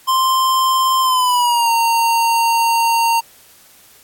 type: tone with pitch glide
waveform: square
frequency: 1046.5 to 921.6 Hz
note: C6 to A#5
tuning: 0 to -20 cents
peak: -13 dBFS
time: 0.07-3.21 s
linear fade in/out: 20 ms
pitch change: -220 cents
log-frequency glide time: 1.01-1.71 s
effects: white hiss -47 dBFS RMS until 4.03 s + AAC 64 kbps